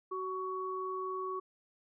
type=tone pair together; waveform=sine; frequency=375.6 / 1119 Hz; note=F#4 / C#6; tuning=+26 / +16 cents; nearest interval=octave + perfect fifth; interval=1890 cents; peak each=-38 / -37 dBFS; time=0.11-1.4 s; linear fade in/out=10 ms; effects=none